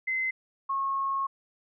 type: tone pair in turn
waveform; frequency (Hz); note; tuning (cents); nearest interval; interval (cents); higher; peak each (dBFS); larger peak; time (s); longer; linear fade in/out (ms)
sine; 2057 / 1089.7; C7 / C#6; -30 / -30; major seventh; 1100; first; -26; neither; 0.07-0.31 / 0.69-1.27; second; 10
effects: none